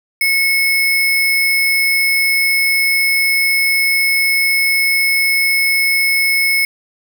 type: tone with sample-and-hold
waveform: sine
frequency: 2188 Hz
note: C#7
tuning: 23 cents flat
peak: -11 dBFS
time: 0.21-6.65 s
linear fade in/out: 2 ms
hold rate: 7350 Hz
effects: none